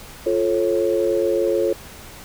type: chord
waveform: sine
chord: F augmented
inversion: none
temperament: just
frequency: 349.2 / 436.5 / 545.7 Hz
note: F4 / A4 / C#5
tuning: 0 / -14 / -27 cents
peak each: -21 dBFS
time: 0.26-1.73 s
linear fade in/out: 5 ms
effects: pink hiss -40 dBFS RMS until 2.24 s